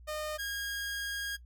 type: tone pair in turn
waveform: sawtooth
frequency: 611 / 1631.2 Hz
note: D#5 / G#6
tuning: -32 / -32 cents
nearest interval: octave + perfect fourth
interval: 1700 cents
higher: second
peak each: -31 / -31 dBFS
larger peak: neither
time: 0.07-0.38 / 0.38-1.37 s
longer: second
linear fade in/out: 20 ms
effects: noise-tail reverb RT60 0.1 s tail -17 dB re dry + added 60 Hz sine -50 dBFS peak until 1.45 s